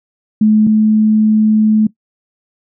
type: tone pair in turn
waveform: sine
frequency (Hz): 214.8 / 215.8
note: A3 / A3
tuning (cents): -41 / -33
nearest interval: unison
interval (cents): 8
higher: second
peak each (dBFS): -6 / -7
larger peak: first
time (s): 0.41-0.67 / 0.67-1.87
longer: second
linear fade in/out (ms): 5
effects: noise-tail reverb RT60 0.1 s tail -18 dB re dry